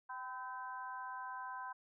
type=harmonic tone with a mistuned harmonic; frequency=258.2 Hz; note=C4; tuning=23 cents flat; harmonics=3 / 4 / 5 / 6; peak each=-50 / -44 / -57 / -49 dBFS; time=0.09-1.73 s; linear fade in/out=10 ms; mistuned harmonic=4; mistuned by=-38 cents; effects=none